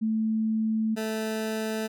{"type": "tone pair in turn", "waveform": ["sine", "20% pulse"], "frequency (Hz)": [220, 219.2], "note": ["A3", "A3"], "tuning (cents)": [0, -6], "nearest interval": "unison", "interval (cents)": 6, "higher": "first", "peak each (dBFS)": -23, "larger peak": "neither", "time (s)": [[0.01, 0.96], [0.96, 1.88]], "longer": "first", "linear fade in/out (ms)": 20, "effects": []}